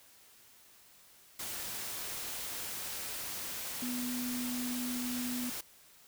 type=tone in noise; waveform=sine; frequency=246.9 Hz; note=B3; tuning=in tune; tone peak=-35 dBFS; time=3.82-5.5 s; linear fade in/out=5 ms; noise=white; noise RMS=-40 dBFS; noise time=1.39-5.61 s; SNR=+2 dB; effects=white hiss -60 dBFS RMS until 6.07 s